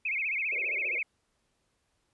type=tone with vibrato; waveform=sine; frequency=2349 Hz; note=D7; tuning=in tune; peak=-28 dBFS; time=0.05-1.03 s; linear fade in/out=5 ms; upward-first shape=sine; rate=15 Hz; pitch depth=190 cents each way
type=band-pass noise; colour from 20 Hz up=pink; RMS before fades=-47 dBFS; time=0.52-0.99 s; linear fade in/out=5 ms; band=350 to 640 Hz; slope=96 dB/octave
effects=pink hiss -75 dBFS RMS until 2.13 s + resampled to 24000 Hz